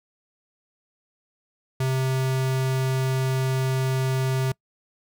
square tone, 131.4 Hz, C3, 8 cents sharp, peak -22 dBFS, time 1.8-4.52 s, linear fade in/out 5 ms, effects noise-tail reverb RT60 0.1 s tail -25 dB re dry

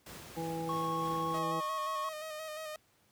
pink noise with tremolo, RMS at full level -47 dBFS, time 0.06-1.39 s, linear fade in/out 5 ms, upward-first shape sine, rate 3.1 Hz, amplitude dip 25%
harmonic tone, 164.3 Hz, E3, 5 cents flat, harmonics 1 / 2 / 3 / 5, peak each -40 / -40 / -40 / -40 dBFS, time 0.36-1.61 s, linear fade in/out 20 ms
triangle tone, 1099 Hz, C#6, 15 cents flat, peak -32 dBFS, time 0.69-2.09 s, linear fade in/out 2 ms
sawtooth tone with vibrato, 622.3 Hz, D#5, in tune, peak -36 dBFS, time 1.34-2.76 s, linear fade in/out 2 ms, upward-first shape square, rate 5.7 Hz, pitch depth 29 cents each way
effects pink hiss -69 dBFS RMS until 3.11 s + high-pass 80 Hz 12 dB/octave

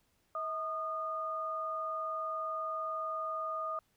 sine tone pair together, 641 / 1226.2 Hz, E5 / D#6, -49 / -26 cents, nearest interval major seventh, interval 1123 cents, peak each -40 / -35 dBFS, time 0.35-3.79 s, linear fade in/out 2 ms, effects pink hiss -74 dBFS RMS until 3.96 s

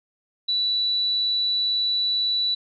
sine tone, 3951 Hz, B7, in tune, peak -20 dBFS, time 0.48-2.55 s, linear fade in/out 10 ms, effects none

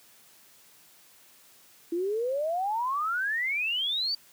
sine exponential sweep, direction up, 330 to 4699 Hz, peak -26 dBFS, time 1.92-4.15 s, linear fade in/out 5 ms, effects white hiss -57 dBFS RMS until 4.32 s + high-pass 100 Hz 12 dB/octave

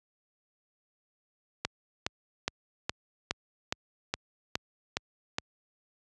click train, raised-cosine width 0.2 ms, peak -11 dBFS, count 10, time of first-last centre 1.65-5.384 s, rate 2.41 Hz, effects high-pass 60 Hz 12 dB/octave + resampled to 22050 Hz

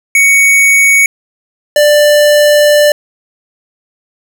square tone pair in turn, 2232 / 591.2 Hz, C#7 / D5, +11 / +11 cents, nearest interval octave + major seventh, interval 2300 cents, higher first, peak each -5 dBFS, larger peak neither, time 0.15-1.06 / 1.76-2.92 s, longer second, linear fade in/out 2 ms, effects 7-bit

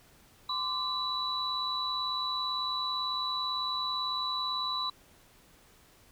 sine tone cluster, 1030 / 1168 / 3945 Hz, C6 / D6 / B7, -28 / -10 / -3 cents, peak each -35 / -38 / -32 dBFS, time 0.49-4.9 s, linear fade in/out 5 ms, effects pink hiss -60 dBFS RMS until 6.11 s

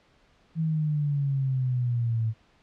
sine exponential sweep, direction down, 163.3 to 110 Hz, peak -23 dBFS, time 0.55-2.34 s, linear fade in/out 50 ms, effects pink hiss -62 dBFS RMS until 2.62 s + low-pass 4000 Hz 12 dB/octave

